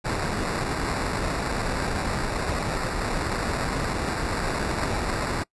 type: noise with sample-and-hold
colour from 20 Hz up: pink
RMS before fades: -27 dBFS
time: 0.04-5.44 s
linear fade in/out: 20 ms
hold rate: 3150 Hz
effects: noise-tail reverb RT60 0.1 s tail -24 dB re dry + resampled to 24000 Hz